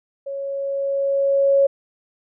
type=tone with level ramp; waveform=sine; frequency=553 Hz; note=C#5; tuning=4 cents flat; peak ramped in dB=-26 to -11 dBFS; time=0.26-1.67 s; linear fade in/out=10 ms; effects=none